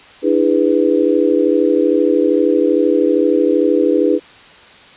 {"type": "chord", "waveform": "sine", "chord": "E dominant seventh", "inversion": "third", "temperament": "just", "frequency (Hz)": [296.7, 329.6, 412, 494.4], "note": ["D4", "E4", "G#4", "B4"], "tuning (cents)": [18, 0, -14, 2], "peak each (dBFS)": -16, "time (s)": [0.22, 4.2], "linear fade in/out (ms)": 50, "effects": ["white hiss -41 dBFS RMS until 4.96 s", "resampled to 8000 Hz"]}